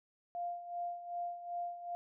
sine tone with tremolo, 698.5 Hz, F5, in tune, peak -35 dBFS, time 0.35-1.95 s, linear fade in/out 0 ms, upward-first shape sine, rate 2.6 Hz, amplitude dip 70%, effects none

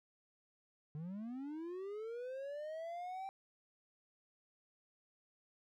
triangle linear sweep, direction up, 145.5 to 784 Hz, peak -40 dBFS, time 0.95-3.29 s, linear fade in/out 0 ms, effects none

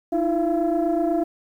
sine tone cluster, 312.5 / 340.6 / 681 Hz, D#4 / F4 / F5, +8 / -43 / -44 cents, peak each -22 dBFS, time 0.12-1.24 s, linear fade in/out 10 ms, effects tanh soft clip ceiling -14 dBFS + 9-bit

